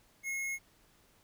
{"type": "tone with hard clipping", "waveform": "sine", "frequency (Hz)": 2166, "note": "C#7", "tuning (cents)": -41, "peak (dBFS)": -35, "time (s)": [0.23, 0.59], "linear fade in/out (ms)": 50, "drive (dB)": 18, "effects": ["pink hiss -66 dBFS RMS until 1.23 s"]}